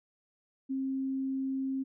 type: tone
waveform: sine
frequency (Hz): 266.9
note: C4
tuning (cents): +35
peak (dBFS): -30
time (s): 0.69-1.84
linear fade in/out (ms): 20
effects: none